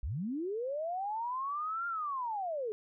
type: linear two-way sweep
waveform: sine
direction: up then down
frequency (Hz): 47.07 to 1407 to 409.3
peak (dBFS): -33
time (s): 0.03-2.72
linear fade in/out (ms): 0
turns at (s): 1.87
effects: none